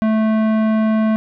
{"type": "tone with tanh clipping", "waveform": "sine", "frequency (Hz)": 218.8, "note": "A3", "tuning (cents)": -9, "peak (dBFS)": -15, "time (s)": [0.02, 1.16], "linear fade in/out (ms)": 0, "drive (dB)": 16, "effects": []}